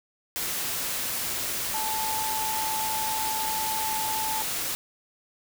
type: tone in noise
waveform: sine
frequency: 875 Hz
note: A5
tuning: 10 cents flat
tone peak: -29 dBFS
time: 1.74-4.42 s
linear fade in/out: 0 ms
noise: white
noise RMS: -30 dBFS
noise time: 0.36-4.75 s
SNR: -2 dB
effects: none